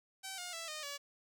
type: tone with pitch steps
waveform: 5% pulse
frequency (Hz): 769 / 713.4 / 661.8 / 613.9 / 569.5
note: G5 / F5 / E5 / D#5 / C#5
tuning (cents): -33 / +37 / +7 / -23 / +47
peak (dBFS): -30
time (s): 0.23-0.98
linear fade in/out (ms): 20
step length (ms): 150
effects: none